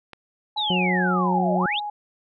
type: click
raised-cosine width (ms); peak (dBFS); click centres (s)
0.3; -23; 0.133
type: tone with pitch glide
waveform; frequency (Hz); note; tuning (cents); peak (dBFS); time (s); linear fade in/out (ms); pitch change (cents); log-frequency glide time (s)
sine; 847 to 832; G#5 to G#5; +34 to +3; -27; 0.56-1.9; 5; -31; 0.76-0.81
type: exponential two-way sweep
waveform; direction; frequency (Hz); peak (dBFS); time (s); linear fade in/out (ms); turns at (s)
sine; down then up; 4014 to 587 to 3973; -23; 0.57-1.8; 10; 1.54
type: harmonic tone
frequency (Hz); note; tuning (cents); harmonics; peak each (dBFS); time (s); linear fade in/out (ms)
181.9; F#3; -29; 1 / 2 / 3 / 4; -22 / -28 / -32 / -34; 0.7-1.66; 2
effects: none